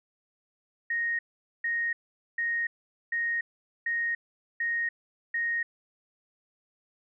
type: tone bursts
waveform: sine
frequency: 1864.7 Hz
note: A#6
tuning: in tune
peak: -26 dBFS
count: 7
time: 0.9-5.63 s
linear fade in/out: 5 ms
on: 290 ms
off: 450 ms
effects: none